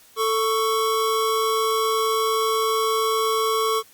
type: tone pair together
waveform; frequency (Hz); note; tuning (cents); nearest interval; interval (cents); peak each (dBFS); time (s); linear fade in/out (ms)
square; 442.9 / 1111.9; A4 / C#6; +11 / +5; octave + major third; 1594; -23; 0.16-3.83; 50
effects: white hiss -52 dBFS RMS until 3.93 s + Opus 48 kbps